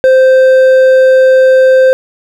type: tone with hard clipping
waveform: sine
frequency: 521 Hz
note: C5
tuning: 7 cents flat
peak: -4 dBFS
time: 0.04-1.93 s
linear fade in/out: 0 ms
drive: 5 dB
effects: none